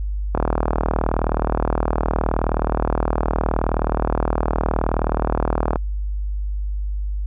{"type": "click train", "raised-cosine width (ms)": 1, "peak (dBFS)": -5, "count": 213, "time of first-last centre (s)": [0.35, 5.758], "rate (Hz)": 39.2, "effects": ["added 50 Hz sine -21 dBFS peak until 7.26 s"]}